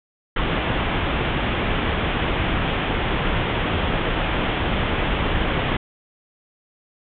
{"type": "low-pass noise", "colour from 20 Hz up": "pink", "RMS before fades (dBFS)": -22, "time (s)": [0.36, 5.77], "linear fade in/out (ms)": 5, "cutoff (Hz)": 3500, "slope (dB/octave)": 96, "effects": []}